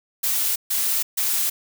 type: noise bursts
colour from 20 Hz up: blue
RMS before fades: -22 dBFS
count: 3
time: 0.23-1.5 s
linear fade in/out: 10 ms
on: 330 ms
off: 140 ms
effects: none